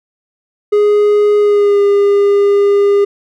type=tone with pitch glide; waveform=triangle; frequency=415.3 to 403.9 Hz; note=G#4 to G#4; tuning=0 to -48 cents; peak=-5 dBFS; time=0.72-3.05 s; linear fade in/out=10 ms; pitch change=-48 cents; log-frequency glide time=1.39-1.81 s; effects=none